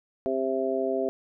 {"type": "harmonic tone", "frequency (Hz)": 132.4, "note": "C3", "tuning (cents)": 21, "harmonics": [2, 3, 4, 5], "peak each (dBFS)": [-32, -28, -32, -29], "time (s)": [0.26, 1.09], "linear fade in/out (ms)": 0, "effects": []}